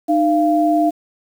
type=tone pair together; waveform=sine; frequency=306.1 / 688 Hz; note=D#4 / F5; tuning=-28 / -26 cents; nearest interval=octave + major second; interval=1402 cents; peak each=-15 dBFS; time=0.08-0.91 s; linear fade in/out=20 ms; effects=7-bit